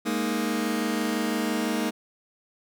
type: chord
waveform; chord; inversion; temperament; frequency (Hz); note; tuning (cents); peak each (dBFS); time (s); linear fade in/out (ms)
sawtooth; Ab suspended second; none; just; 207.7 / 233.6 / 311.5; Ab3 / Bb3 / Eb4; 0 / +4 / +2; -26 / -24 / -25; 0.05-1.91; 20
effects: none